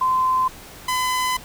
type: tone pair in turn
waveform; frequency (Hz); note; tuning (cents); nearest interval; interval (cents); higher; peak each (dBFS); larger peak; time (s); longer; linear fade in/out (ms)
sine / sawtooth; 1032 / 1011.3; C6 / B5; -24 / +41; unison; 35; first; -16; neither; 0.01-0.48 / 0.88-1.37; second; 5
effects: pink hiss -41 dBFS RMS until 1.44 s